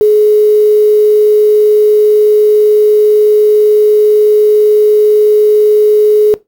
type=tone with quantisation; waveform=sine; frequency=423 Hz; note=G#4; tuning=32 cents sharp; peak=-3 dBFS; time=0.01-6.34 s; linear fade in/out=0 ms; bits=5; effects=noise-tail reverb RT60 0.2 s tail -19 dB re dry